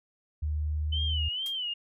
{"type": "tone with pitch glide", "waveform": "sine", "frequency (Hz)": [75.8, 76.86], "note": ["D#2", "D#2"], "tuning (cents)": [-45, -21], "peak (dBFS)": -27, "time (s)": [0.42, 1.29], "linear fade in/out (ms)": 10, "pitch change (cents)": 24, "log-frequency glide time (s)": [0.63, 1.18]}
{"type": "tone with vibrato", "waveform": "sine", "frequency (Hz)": 3020, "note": "F#7", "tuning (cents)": 35, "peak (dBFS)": -30, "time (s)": [0.92, 1.74], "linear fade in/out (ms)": 10, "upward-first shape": "sine", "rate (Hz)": 2.2, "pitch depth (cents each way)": 110}
{"type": "noise with exponential decay", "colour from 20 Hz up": "blue", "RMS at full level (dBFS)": -37, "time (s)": [1.46, 1.57], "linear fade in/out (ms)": 1, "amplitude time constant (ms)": 23}
{"effects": ["resampled to 32000 Hz"]}